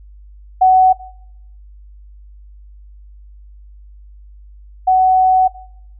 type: tone pair in turn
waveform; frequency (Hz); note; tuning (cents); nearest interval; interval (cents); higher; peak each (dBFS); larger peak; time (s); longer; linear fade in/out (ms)
sine; 748 / 748; F#5 / F#5; +19 / +19; unison; 0; neither; -6 / -8; first; 0.61-0.93 / 4.87-5.48; second; 10
effects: noise-tail reverb RT60 0.7 s tail -20 dB re dry + added 50 Hz sine -37 dBFS peak until 5.99 s